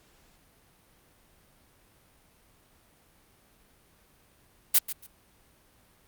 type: noise with echo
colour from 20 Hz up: blue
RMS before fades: -19 dBFS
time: 4.74-4.79 s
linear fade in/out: 10 ms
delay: 140 ms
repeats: 2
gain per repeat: -14 dB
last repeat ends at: 5.07 s
effects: pink hiss -62 dBFS RMS until 6.07 s + Opus 48 kbps